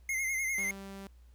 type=tone with vibrato; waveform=square; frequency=2112 Hz; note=C7; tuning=16 cents sharp; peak=-31 dBFS; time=0.09-0.71 s; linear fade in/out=2 ms; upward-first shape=sine; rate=10 Hz; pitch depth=51 cents each way
type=tone; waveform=sawtooth; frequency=195.8 Hz; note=G3; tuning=2 cents flat; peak=-39 dBFS; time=0.58-1.07 s; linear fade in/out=2 ms
effects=added 60 Hz sine -54 dBFS peak until 1.34 s + pink hiss -72 dBFS RMS until 1.34 s